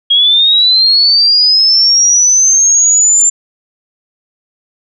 sine linear sweep, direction up, 3263 to 7280 Hz, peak -5 dBFS, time 0.1-3.3 s, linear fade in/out 10 ms, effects none

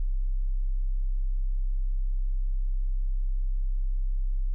sine tone, 32.7 Hz, C1, in tune, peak -23 dBFS, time 0-4.54 s, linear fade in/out 0 ms, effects none

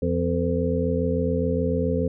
harmonic tone with a mistuned harmonic, 85.1 Hz, F2, 44 cents flat, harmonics 1 / 2 / 3 / 5 / 6, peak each -27 / -27 / -27 / -27 / -27 dBFS, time 0.02-2.08 s, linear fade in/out 5 ms, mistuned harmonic 5, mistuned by +72 cents, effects none

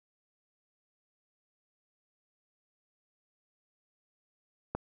click, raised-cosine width 1 ms, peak -18 dBFS, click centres 4.75 s, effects none

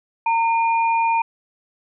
sine tone pair together, 915 / 2420 Hz, A#5 / D#7, -32 / -49 cents, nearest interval octave + perfect fourth, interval 1683 cents, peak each -16 / -26 dBFS, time 0.26-1.22 s, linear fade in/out 5 ms, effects none

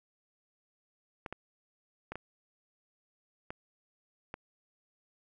clicks, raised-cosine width 0.5 ms, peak -24 dBFS, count 6, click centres 1.262 / 1.326 / 2.12 / 2.156 / 3.505 / 4.341 s, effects none

